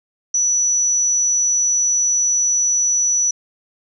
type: tone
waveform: sine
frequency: 5920 Hz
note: F#8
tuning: in tune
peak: -14 dBFS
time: 0.34-3.31 s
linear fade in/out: 5 ms
effects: none